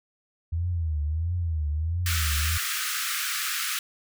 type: tone with vibrato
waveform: sine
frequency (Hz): 80.9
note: E2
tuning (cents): -32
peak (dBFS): -24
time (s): 0.52-2.58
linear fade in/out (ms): 10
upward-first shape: triangle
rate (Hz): 1.5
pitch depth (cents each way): 180
type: high-pass noise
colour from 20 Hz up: pink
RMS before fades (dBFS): -29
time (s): 2.06-3.79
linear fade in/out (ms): 2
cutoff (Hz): 1200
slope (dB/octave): 96
effects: none